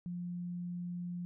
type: tone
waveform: sine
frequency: 176 Hz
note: F3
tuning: 14 cents sharp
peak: -37 dBFS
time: 0.06-1.25 s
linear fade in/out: 0 ms
effects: none